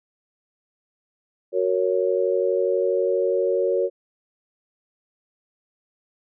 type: chord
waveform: sine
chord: F# major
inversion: none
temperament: equal with one note detuned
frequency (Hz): 370 / 462.1 / 554.4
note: F#4 / A#4 / C#5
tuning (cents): 0 / -15 / 0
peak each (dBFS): -23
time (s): 1.52-3.9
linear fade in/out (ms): 50
effects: none